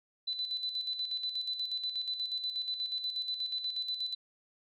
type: tone with tremolo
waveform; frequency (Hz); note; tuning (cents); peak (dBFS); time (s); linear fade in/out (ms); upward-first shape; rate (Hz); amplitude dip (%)
sine; 4000; B7; +21; -31; 0.27-4.15; 10; square; 8.3; 55
effects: none